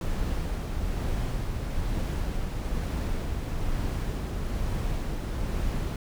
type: noise with tremolo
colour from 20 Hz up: brown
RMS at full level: -28 dBFS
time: 0.01-5.96 s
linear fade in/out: 2 ms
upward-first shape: sine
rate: 1.1 Hz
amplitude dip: 25%
effects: none